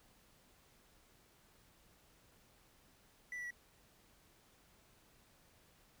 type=tone with pitch steps; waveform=triangle; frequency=1975.5 / 1956.2 / 1937.1 Hz; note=B6 / B6 / B6; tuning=0 / -17 / -34 cents; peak=-40 dBFS; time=3.32-3.506 s; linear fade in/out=2 ms; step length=62 ms; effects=pink hiss -68 dBFS RMS until 6 s